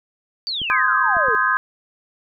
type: exponential sweep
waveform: sine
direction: down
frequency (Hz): 4699 to 416.4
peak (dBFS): -22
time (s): 0.47-1.35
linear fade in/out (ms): 0
type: clicks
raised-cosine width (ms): 3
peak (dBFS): -22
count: 3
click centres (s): 0.617 / 1.168 / 1.284
type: chord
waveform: sine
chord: Ab major seventh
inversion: first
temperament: just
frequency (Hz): 1038.3 / 1245.9 / 1557.4 / 1661.2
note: C6 / Eb6 / G6 / Ab6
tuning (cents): -14 / +2 / -12 / 0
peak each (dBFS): -21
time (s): 0.7-1.57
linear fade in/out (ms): 0
effects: none